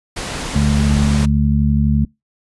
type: low-pass noise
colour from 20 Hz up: pink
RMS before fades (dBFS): -25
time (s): 0.16-1.26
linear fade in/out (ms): 10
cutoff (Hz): 10000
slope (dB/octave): 12
type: harmonic tone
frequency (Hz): 72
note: D2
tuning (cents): -34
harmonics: 1 / 2 / 3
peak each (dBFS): -16 / -16 / -16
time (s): 0.55-2.05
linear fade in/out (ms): 5
effects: noise-tail reverb RT60 0.2 s tail -24 dB re dry + resampled to 24000 Hz